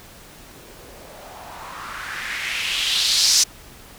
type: noise with low-pass filter sweep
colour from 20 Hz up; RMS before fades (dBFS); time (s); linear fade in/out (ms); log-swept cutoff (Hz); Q
violet; -24; 0.47-3.44; 10; 310 to 5800; 2.9
effects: pink hiss -44 dBFS RMS until 3.98 s